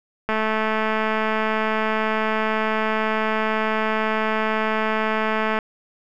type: click train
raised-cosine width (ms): 0.5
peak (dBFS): -8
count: 1156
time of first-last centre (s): 0.29-5.588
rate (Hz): 218
effects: none